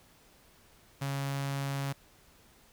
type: tone with notch filter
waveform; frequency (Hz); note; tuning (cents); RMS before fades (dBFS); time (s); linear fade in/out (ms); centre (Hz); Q
sawtooth; 138.59; C#3; 0; -34; 1.01-1.93; 10; 360; 1.3
effects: pink hiss -61 dBFS RMS until 2.72 s